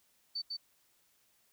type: tone with echo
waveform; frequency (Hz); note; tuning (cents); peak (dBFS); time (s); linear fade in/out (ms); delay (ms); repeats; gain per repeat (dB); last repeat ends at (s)
sine; 4543; C#8; +42; -34; 0.35-0.42; 10; 150; 1; -2; 0.57
effects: white hiss -71 dBFS RMS until 1.52 s